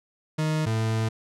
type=tone pair in turn; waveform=40% pulse; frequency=155.56 / 111.28 Hz; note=D#3 / A2; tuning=0 / +20 cents; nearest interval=tritone; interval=580 cents; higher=first; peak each=-22 dBFS; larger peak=neither; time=0.38-0.66 / 0.66-1.09 s; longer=second; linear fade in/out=10 ms; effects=low-pass 9000 Hz 12 dB/octave